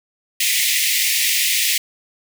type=high-pass noise; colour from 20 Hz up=pink; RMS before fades=-18 dBFS; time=0.4-1.78 s; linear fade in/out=5 ms; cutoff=1900 Hz; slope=96 dB/octave; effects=none